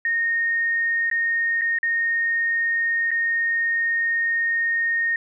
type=tone with dropouts; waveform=sine; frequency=1848 Hz; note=A#6; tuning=16 cents flat; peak=-19 dBFS; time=0.05-5.16 s; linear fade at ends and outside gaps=2 ms; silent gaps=1.1-1.113 / 1.612-1.617 / 1.787-1.83 / 3.107-3.114 s; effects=none